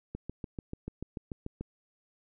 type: click train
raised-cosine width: 3 ms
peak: -24 dBFS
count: 11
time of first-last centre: 0.15-1.61 s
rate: 6.85 Hz
effects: none